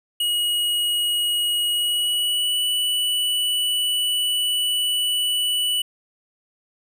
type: tone with pitch glide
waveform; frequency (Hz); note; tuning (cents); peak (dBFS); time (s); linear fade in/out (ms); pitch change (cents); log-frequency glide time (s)
square; 2900 to 2961; F#7 to F#7; -35 to +1; -20; 0.2-5.82; 5; +36; 1.73-2.63
effects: none